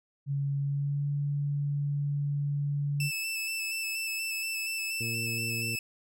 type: tone with pitch glide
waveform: sine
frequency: 140.3 to 143.58 Hz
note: C#3 to D3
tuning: +21 to -39 cents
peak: -27 dBFS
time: 0.26-3.11 s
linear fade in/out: 50 ms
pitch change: +40 cents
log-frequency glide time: 0.58-1.07 s
type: tone with vibrato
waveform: sawtooth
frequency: 2636 Hz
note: E7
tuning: 1 cent flat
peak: -28 dBFS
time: 3-5.79 s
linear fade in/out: 2 ms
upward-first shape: square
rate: 4.2 Hz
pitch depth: 17 cents each way
type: harmonic tone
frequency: 116.1 Hz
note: A#2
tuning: 7 cents flat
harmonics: 1 / 2 / 3 / 4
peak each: -35 / -41 / -45 / -47 dBFS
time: 5-5.76 s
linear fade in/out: 10 ms
effects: none